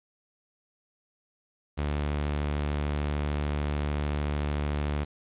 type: tone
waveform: sawtooth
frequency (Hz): 73.42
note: D2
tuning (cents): 0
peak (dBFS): -23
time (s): 1.77-5.05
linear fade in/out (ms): 20
effects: resampled to 8000 Hz + 9-bit